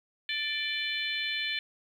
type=harmonic tone with a mistuned harmonic; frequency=587.3 Hz; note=D5; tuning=in tune; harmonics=3 / 4 / 5 / 6 / 7; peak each=-36 / -34 / -36 / -36 / -40 dBFS; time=0.29-1.59 s; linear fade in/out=2 ms; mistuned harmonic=5; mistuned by=+38 cents; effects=10-bit